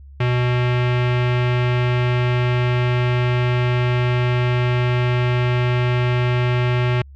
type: tone with low-pass filter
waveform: square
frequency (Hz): 123.47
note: B2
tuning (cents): 0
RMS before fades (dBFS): -18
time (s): 0.2-7.02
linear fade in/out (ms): 5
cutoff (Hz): 2600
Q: 2.1
effects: added 69 Hz sine -38 dBFS peak until 7.15 s